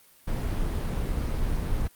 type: noise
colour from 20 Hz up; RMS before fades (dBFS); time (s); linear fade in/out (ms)
brown; -27; 0.27-1.88; 10
effects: white hiss -57 dBFS RMS until 1.95 s + Opus 32 kbps